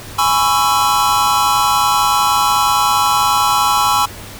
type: chord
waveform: square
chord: C# minor seventh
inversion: second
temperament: just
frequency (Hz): 831.5 / 997.9 / 1108.7 / 1330.5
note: G#5 / B5 / C#6 / E6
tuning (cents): +2 / +18 / 0 / +16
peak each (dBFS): -18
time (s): 0.18-4.06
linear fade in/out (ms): 10
effects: added 101 Hz sine -37 dBFS peak until 4.39 s + pink hiss -33 dBFS RMS until 4.39 s